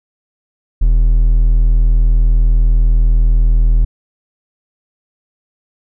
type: tone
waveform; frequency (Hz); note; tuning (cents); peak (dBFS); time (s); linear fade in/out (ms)
triangle; 40; D#1; +49; -5; 0.81-3.85; 10
effects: none